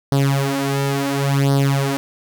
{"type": "tone with flanger", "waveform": "sawtooth", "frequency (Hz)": 138.59, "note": "C#3", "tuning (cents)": 0, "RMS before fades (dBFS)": -18, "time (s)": [0.12, 1.97], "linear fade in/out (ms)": 0, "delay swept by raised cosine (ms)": [0.2, 5], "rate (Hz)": 0.71, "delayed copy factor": 0.8, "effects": []}